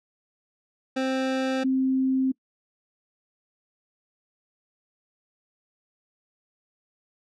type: tone pair in turn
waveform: 25% pulse / sine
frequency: 262.8 / 262.8 Hz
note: C4 / C4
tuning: +8 / +8 cents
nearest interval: unison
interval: 0 cents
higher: neither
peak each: -20 dBFS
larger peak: neither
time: 0.96-1.64 / 1.64-2.32 s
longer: neither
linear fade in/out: 10 ms
effects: noise-tail reverb RT60 0.1 s tail -24 dB re dry + low-pass 5000 Hz 12 dB/octave